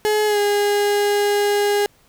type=tone with pitch glide; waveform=35% pulse; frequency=424.3 to 409.8 Hz; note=G#4 to G#4; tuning=+37 to -23 cents; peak=-14 dBFS; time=0.05-1.86 s; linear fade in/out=0 ms; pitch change=-60 cents; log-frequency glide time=0.26-0.39 s; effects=pink hiss -56 dBFS RMS until 2.08 s